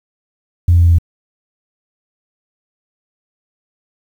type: tone with pitch steps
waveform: sine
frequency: 86.7 / 86.1 / 85.51 / 84.92 / 84.33 Hz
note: F2 / F2 / F2 / F2 / E2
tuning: -12 / -24 / -36 / -48 / +40 cents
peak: -5 dBFS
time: 0.68-0.985 s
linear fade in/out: 5 ms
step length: 61 ms
effects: tanh soft clip ceiling -2 dBFS + 7-bit